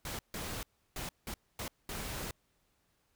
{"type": "noise bursts at uneven times", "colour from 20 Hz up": "pink", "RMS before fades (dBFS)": -40, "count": 6, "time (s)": [[0.05, 0.19], [0.34, 0.63], [0.96, 1.09], [1.27, 1.34], [1.59, 1.68], [1.89, 2.31]], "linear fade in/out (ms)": 2, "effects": ["pink hiss -75 dBFS RMS until 3.15 s"]}